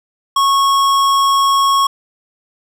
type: tone with tanh clipping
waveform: sine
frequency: 1100 Hz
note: C#6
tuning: 14 cents flat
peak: -12 dBFS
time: 0.36-1.87 s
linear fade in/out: 5 ms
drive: 18 dB
effects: none